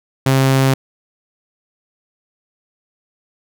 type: tone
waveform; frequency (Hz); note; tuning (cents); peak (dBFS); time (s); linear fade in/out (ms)
sawtooth; 133.8; C3; +39; -7; 0.26-0.74; 5
effects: none